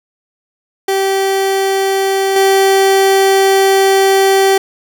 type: tone with level steps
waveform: 30% pulse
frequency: 387.9 Hz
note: G4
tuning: 18 cents flat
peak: -9 / -5 dBFS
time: 0.88-4.58 s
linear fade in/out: 5 ms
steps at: 2.36 s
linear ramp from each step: 2 ms
effects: none